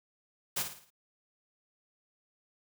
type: noise with echo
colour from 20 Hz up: white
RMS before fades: -32 dBFS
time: 0.56-0.63 s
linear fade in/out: 10 ms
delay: 55 ms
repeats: 5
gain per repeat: -7 dB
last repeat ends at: 0.905 s
effects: none